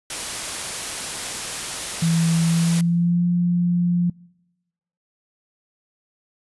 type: noise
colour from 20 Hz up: white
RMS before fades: -28 dBFS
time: 0.1-2.81 s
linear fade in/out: 2 ms
type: tone with pitch glide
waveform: sine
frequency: 165.5 to 175.04 Hz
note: E3 to F3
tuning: +7 to +4 cents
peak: -16 dBFS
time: 2.02-4.1 s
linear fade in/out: 5 ms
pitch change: +97 cents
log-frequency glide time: 2.44-3.26 s
effects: noise-tail reverb RT60 1.0 s tail -26 dB re dry + resampled to 24000 Hz